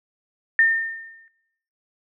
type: tone with exponential decay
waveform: sine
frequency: 1814 Hz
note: A#6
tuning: 48 cents flat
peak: -11 dBFS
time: 0.59-1.28 s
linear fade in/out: 1 ms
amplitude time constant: 150 ms
effects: noise-tail reverb RT60 1.0 s tail -21 dB re dry